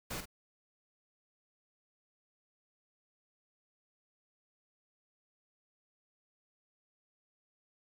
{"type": "noise with echo", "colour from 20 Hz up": "pink", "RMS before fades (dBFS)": -40, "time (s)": [0.1, 0.21], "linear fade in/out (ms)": 10, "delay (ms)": 47, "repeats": 1, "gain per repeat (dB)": -8, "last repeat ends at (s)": 0.257, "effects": []}